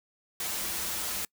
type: noise with comb filter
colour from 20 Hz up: white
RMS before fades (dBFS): -33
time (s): 0.4-1.25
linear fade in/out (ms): 2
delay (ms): 7.4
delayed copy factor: -0.95
effects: noise-tail reverb RT60 0.1 s tail -26 dB re dry